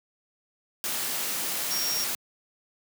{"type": "tone in noise", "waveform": "sine", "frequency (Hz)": 5588, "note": "F8", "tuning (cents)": 0, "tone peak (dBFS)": -28, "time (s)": [1.71, 2.04], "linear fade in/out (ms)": 0, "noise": "white", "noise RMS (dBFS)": -30, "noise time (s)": [0.84, 2.15], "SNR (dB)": -1, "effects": ["high-pass 150 Hz 12 dB/octave"]}